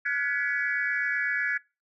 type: tone cluster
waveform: sine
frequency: 1422 / 1490 / 1692 / 1973 / 2252 Hz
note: F6 / F#6 / G#6 / B6 / C#7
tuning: +31 / +12 / +32 / -2 / +27 cents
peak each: -35 / -33 / -27 / -33 / -35 dBFS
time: 0.05-1.58 s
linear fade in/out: 10 ms
effects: noise-tail reverb RT60 0.3 s tail -25 dB re dry + tanh soft clip ceiling -14 dBFS